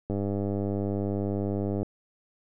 click train, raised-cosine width 2 ms, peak -17 dBFS, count 174, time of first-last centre 0.1-1.83 s, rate 100 Hz, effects none

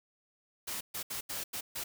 white noise bursts at uneven times, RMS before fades -38 dBFS, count 6, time 0.67-0.81 / 0.94-1.03 / 1.1-1.21 / 1.29-1.44 / 1.53-1.61 / 1.75-1.84 s, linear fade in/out 10 ms, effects none

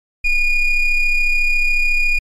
triangle ring-modulated tone, 1213 Hz, D#6, 44 cents flat, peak -7 dBFS, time 0.24-2.19 s, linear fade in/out 10 ms, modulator 1230 Hz, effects MP3 64 kbps

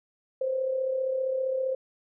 sine tone with amplitude modulation, 523.3 Hz, C5, in tune, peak -23 dBFS, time 0.41-1.75 s, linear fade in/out 5 ms, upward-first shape sine, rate 35.2 Hz, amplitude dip 50%, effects none

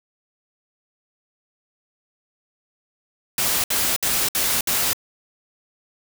white noise bursts, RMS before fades -21 dBFS, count 5, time 3.38-4.932 s, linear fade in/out 2 ms, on 260 ms, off 63 ms, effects none

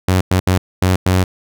sawtooth tone bursts at uneven times, 92.5 Hz, F#2, in tune, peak -7 dBFS, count 5, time 0.08-0.21 / 0.31-0.4 / 0.47-0.58 / 0.82-0.96 / 1.06-1.24 s, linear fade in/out 5 ms, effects none

